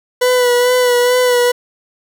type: tone with vibrato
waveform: 40% pulse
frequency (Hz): 493.9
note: B4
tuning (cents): 0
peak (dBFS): -9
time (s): 0.21-1.52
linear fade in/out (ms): 10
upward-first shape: sine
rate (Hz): 2.3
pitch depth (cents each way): 29
effects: none